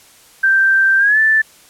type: tone with pitch glide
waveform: sine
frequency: 1568 to 1760 Hz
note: G6 to A6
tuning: 0 to 0 cents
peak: -9 dBFS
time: 0.43-1.42 s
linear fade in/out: 10 ms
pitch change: +200 cents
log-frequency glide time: 0.98-1.19 s
effects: white hiss -46 dBFS RMS until 1.69 s + low-pass 12000 Hz 12 dB/octave